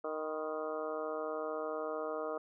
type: harmonic tone with a mistuned harmonic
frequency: 155.56 Hz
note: D#3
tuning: in tune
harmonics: 2 / 3 / 4 / 5 / 6 / 7 / 8 / 9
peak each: -46 / -39 / -40 / -48 / -51 / -48 / -44 / -53 dBFS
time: 0.04-2.38 s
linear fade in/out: 5 ms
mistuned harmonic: 6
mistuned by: +100 cents
effects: none